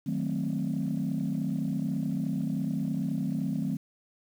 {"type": "chord", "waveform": "sine", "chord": "D# diminished seventh", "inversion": "none", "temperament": "equal with one note detuned", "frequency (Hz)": [155.56, 185, 219, 261.6], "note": ["D#3", "F#3", "A3", "C4"], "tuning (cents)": [0, 0, -8, 0], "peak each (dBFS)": -32, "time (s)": [0.06, 3.77], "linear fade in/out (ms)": 10, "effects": ["tanh soft clip ceiling -21 dBFS", "9-bit"]}